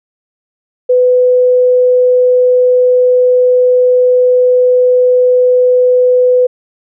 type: tone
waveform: sine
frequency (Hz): 500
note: B4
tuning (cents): +21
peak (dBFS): -5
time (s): 0.89-6.47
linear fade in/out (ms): 10
effects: none